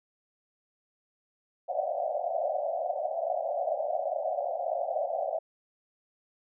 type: band-pass noise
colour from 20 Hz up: white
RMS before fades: -31 dBFS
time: 1.68-5.39 s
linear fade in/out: 10 ms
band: 560 to 740 Hz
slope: 96 dB/octave
effects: none